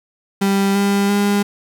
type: tone with pitch steps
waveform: 35% pulse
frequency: 197 / 199.87 / 202.8 Hz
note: G3 / G3 / G#3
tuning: +9 / +34 / -41 cents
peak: -12 dBFS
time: 0.41-1.43 s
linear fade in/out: 10 ms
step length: 340 ms
effects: 8-bit